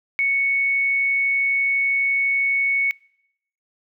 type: tone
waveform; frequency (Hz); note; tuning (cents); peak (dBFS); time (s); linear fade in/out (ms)
sine; 2217; C#7; 0; -17; 0.19-2.91; 0
effects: noise-tail reverb RT60 0.8 s tail -26 dB re dry